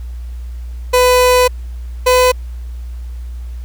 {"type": "tone pair in turn", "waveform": "30% pulse", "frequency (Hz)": [499.8, 503.6], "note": ["B4", "B4"], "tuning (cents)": [21, 34], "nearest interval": "unison", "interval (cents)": 13, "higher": "second", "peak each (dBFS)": -5, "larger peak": "neither", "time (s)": [[0.93, 1.48], [2.06, 2.32]], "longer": "first", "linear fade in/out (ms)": 10, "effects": ["added 60 Hz sine -23 dBFS peak until 3.64 s", "pink hiss -49 dBFS RMS until 3.64 s"]}